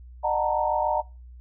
sine tone cluster, 608 / 738 / 893 / 940 Hz, D#5 / F#5 / A5 / A#5, -40 / -5 / +25 / +14 cents, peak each -27 dBFS, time 0.23-1.02 s, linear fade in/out 20 ms, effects noise-tail reverb RT60 0.3 s tail -22 dB re dry + added 61 Hz sine -42 dBFS peak until 1.4 s

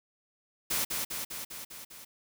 white noise with echo, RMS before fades -30 dBFS, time 0.7-0.85 s, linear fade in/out 10 ms, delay 200 ms, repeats 6, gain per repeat -3 dB, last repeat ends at 2.05 s, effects none

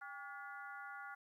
harmonic tone with a mistuned harmonic, 285.3 Hz, C#4, 50 cents sharp, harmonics 3 / 4 / 5 / 6 / 7, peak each -53 / -55 / -49 / -58 / -60 dBFS, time 0.01-1.15 s, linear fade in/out 10 ms, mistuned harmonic 3, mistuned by -110 cents, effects 13-bit

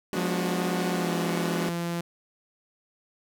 sawtooth chord, G# half-diminished seventh, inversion none, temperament equal, 207.7 / 246.9 / 293.7 / 370 Hz, G#3 / B3 / D4 / F#4, 0 / 0 / 0 / 0 cents, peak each -29 / -32 / -31 / -29 dBFS, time 0.13-1.69 s, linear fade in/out 0 ms
sawtooth tone with pitch glide, 177.7 to 171.05 Hz, F3 to F3, +30 to -36 cents, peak -24 dBFS, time 0.16-2.01 s, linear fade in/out 5 ms, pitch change -66 cents, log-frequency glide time 0.93-1.12 s
effects none

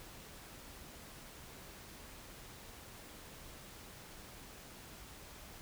silence, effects pink hiss -53 dBFS RMS until 5.61 s

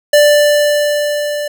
square tone with level ramp, 589 Hz, D5, 5 cents sharp, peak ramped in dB -5 to -18 dBFS, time 0.13-1.48 s, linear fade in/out 5 ms, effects none

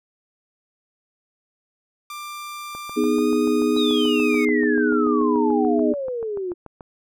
sawtooth tone with pitch glide, 1186 to 1237.1 Hz, D6 to D#6, +17 to -10 cents, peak -28 dBFS, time 2.1-4.45 s, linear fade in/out 2 ms, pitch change +73 cents, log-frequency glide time 2.91-3.28 s
click train, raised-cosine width 1 ms, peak -24 dBFS, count 29, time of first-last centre 2.75-6.808 s, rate 6.9 Hz
sine chord, G# minor, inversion first, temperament equal, 246.9 / 311.1 / 415.3 Hz, B3 / D#4 / G#4, 0 / 0 / 0 cents, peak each -21 dBFS, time 2.96-5.94 s, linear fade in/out 20 ms
sine exponential sweep, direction down, 3913 to 344.1 Hz, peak -24 dBFS, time 3.76-6.54 s, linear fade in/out 20 ms
effects none

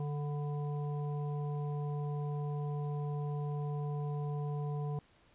harmonic tone with a mistuned harmonic, 146.8 Hz, D3, in tune, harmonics 1 / 3 / 5 / 7, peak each -34 / -44 / -48 / -51 dBFS, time 0-4.99 s, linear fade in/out 2 ms, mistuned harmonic 7, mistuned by -45 cents, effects pink hiss -66 dBFS RMS until 5.34 s + resampled to 8000 Hz

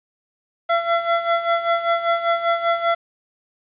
25% pulse tone with tremolo, 677 Hz, E5, 46 cents sharp, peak -11 dBFS, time 0.69-2.95 s, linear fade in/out 10 ms, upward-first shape sine, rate 5.1 Hz, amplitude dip 70%, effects resampled to 8000 Hz + 8-bit

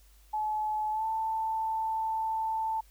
sine tone with pitch glide, 857 to 885.7 Hz, A5 to A5, -46 to +11 cents, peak -28 dBFS, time 0.33-2.81 s, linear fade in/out 10 ms, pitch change +57 cents, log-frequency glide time 0.91-1.05 s, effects added 50 Hz sine -56 dBFS peak until 2.9 s + white hiss -64 dBFS RMS until 2.9 s

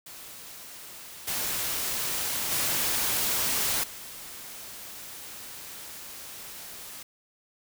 white noise with level steps, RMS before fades -44 / -30 / -27 / -42 dBFS, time 0.06-7.03 s, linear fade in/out 5 ms, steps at 1.27 / 2.51 / 3.83 s, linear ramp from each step 10 ms, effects none

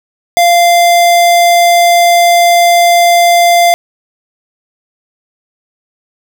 square tone, 693 Hz, F5, 14 cents flat, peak -5 dBFS, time 0.37-3.74 s, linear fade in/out 0 ms, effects none

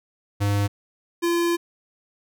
square tone pair in turn, 101.5 / 342.2 Hz, G#2 / F4, -39 / -35 cents, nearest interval octave + major sixth, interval 2104 cents, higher second, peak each -20 dBFS, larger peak neither, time 0.4-0.68 / 1.22-1.57 s, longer second, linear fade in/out 20 ms, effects none

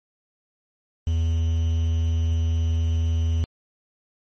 triangle tone with quantisation, 82 Hz, E2, 9 cents flat, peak -17 dBFS, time 1.07-3.44 s, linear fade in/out 0 ms, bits 7, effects MP3 32 kbps

